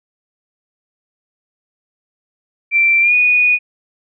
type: tone with pitch glide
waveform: sine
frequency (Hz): 2349 to 2467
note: D7 to D#7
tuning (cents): 0 to -15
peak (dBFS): -9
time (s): 2.71-3.59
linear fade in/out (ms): 50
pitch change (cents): +85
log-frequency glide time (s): 3.01-3.14
effects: none